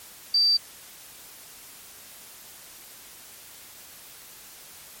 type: tone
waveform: sine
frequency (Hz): 4660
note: D8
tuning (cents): -14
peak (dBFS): -17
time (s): 0.34-0.57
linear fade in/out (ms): 5
effects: white hiss -46 dBFS RMS until 5 s + MP3 64 kbps